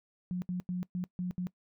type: tone bursts at uneven times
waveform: sine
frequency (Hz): 180.1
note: F#3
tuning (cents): -46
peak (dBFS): -31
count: 6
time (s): 0.31-0.42 / 0.49-0.6 / 0.69-0.83 / 0.95-1.04 / 1.19-1.31 / 1.38-1.47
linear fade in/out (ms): 0
effects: noise-tail reverb RT60 0.1 s tail -21 dB re dry